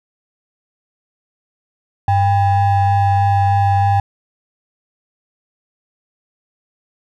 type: ring-modulated tone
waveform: triangle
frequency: 448.4 Hz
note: A4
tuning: 33 cents sharp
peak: -6 dBFS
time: 2.08-4 s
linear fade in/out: 2 ms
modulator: 349 Hz
effects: none